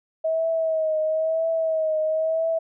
sine tone with vibrato, 639 Hz, D#5, 46 cents sharp, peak -20 dBFS, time 0.24-2.59 s, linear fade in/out 10 ms, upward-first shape triangle, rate 1 Hz, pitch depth 48 cents each way, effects none

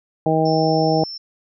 harmonic tone, 158.9 Hz, D#3, 37 cents sharp, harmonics 1 / 2 / 3 / 4 / 5, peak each -21 / -21 / -21 / -21 / -21 dBFS, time 0.26-1.04 s, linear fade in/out 2 ms
sine tone, 5360 Hz, E8, 28 cents sharp, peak -29 dBFS, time 0.45-1.18 s, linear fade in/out 10 ms
effects none

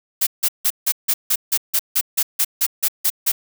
blue noise bursts, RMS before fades -17 dBFS, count 15, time 0.21-3.32 s, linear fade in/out 10 ms, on 58 ms, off 160 ms, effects none

